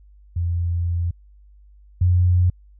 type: tone pair in turn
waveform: sine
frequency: 86 / 89.45 Hz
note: F2 / F2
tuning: -26 / +42 cents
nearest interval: minor second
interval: 68 cents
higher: second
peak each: -19 / -13 dBFS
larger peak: second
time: 0.36-1.11 / 2.01-2.5 s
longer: first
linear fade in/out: 5 ms
effects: added 50 Hz sine -46 dBFS peak until 2.79 s